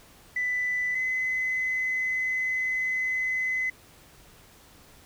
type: tone pair in turn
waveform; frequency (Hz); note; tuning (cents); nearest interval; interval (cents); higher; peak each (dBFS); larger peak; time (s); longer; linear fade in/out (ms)
sine; 1991 / 2030; B6 / B6; +14 / +47; unison; 33; second; -24 / -24; neither; 0.36-0.95 / 0.95-3.7; second; 5
effects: tanh soft clip ceiling -20 dBFS + pink hiss -54 dBFS RMS until 5.05 s